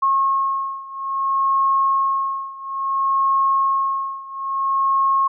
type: beating tone pair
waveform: sine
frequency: 1085 / 1085.59 Hz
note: C#6 / C#6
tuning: -37 / -37 cents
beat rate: 0.59 Hz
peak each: -19 / -21 dBFS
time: 0.02-5.28 s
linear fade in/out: 10 ms
effects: none